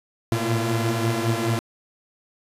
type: tone cluster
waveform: sawtooth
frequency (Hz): 111.3 / 115.4 / 120.5 / 340.9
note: A2 / A#2 / B2 / F4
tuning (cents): +20 / -17 / -42 / -42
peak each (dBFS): -24 / -22 / -24 / -22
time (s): 0.32-1.59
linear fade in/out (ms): 0
effects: resampled to 32000 Hz